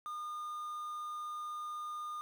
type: tone with quantisation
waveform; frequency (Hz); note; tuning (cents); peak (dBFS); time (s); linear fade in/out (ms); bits
triangle; 1216; D#6; -40; -37; 0.06-2.21; 0; 10
effects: none